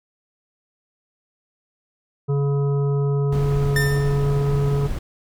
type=harmonic tone; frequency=141 Hz; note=C#3; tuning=30 cents sharp; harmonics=1 / 3 / 5 / 7 / 9; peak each=-18 / -25 / -40 / -40 / -40 dBFS; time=2.28-4.88 s; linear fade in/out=20 ms
type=noise; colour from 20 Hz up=brown; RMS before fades=-27 dBFS; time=3.32-4.99 s; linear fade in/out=5 ms
type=tone with exponential decay; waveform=45% pulse; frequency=1798 Hz; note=A6; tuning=37 cents sharp; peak=-18 dBFS; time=3.76-4.36 s; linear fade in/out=2 ms; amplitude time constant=130 ms
effects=none